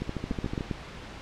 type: two click trains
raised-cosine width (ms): 3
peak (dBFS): -18 / -16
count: 9 / 4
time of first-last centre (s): 0.02-0.608 / 0.31-0.712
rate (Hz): 13.6 / 7.46
effects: pink hiss -42 dBFS RMS until 1.21 s + low-pass 4000 Hz 12 dB/octave